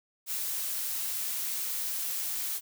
blue noise, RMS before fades -33 dBFS, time 0.26-2.61 s, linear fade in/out 50 ms, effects none

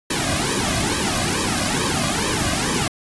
pink noise with flanger, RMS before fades -21 dBFS, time 0.1-2.88 s, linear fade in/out 5 ms, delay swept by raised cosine 1.4 to 2.25 ms, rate 2.3 Hz, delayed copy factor -1, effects resampled to 24000 Hz

